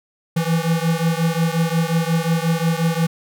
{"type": "beating tone pair", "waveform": "square", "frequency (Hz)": [162.8, 168.4], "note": ["E3", "E3"], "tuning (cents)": [-21, 37], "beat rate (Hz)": 5.6, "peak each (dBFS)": [-20, -21], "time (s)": [0.36, 3.07], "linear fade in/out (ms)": 10, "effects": []}